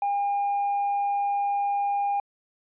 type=tone with tanh clipping; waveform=triangle; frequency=807 Hz; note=G#5; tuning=50 cents flat; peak=-23 dBFS; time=0.02-2.2 s; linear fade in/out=2 ms; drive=6 dB; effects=resampled to 8000 Hz